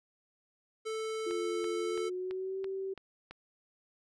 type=tone; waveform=square; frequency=440 Hz; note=A4; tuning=in tune; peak=-35 dBFS; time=0.85-2.1 s; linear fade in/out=20 ms
type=tone with pitch glide; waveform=sine; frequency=349.2 to 385.2 Hz; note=F4 to G4; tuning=0 to -30 cents; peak=-34 dBFS; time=1.26-2.94 s; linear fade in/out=10 ms; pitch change=+170 cents; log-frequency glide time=1.78-2.6 s
type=click train; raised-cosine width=0.3 ms; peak=-30 dBFS; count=7; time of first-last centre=1.31-3.31 s; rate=3 Hz
effects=resampled to 22050 Hz